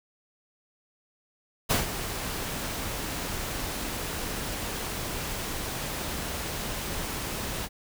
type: noise with ADSR envelope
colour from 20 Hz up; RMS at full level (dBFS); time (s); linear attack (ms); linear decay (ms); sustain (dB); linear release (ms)
pink; -23; 1.69-7.69; 19; 150; -10; 48
effects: none